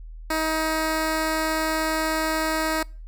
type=tone; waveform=10% pulse; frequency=316.5 Hz; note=D#4; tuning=30 cents sharp; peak=-14 dBFS; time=0.3-2.83 s; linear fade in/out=5 ms; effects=noise-tail reverb RT60 0.4 s tail -25 dB re dry + added 40 Hz sine -36 dBFS peak until 3.07 s